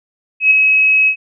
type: tone with ADSR envelope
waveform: sine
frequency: 2559 Hz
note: D#7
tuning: 48 cents sharp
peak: -4 dBFS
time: 0.4-1.16 s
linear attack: 110 ms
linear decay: 6 ms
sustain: -4 dB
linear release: 83 ms
effects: none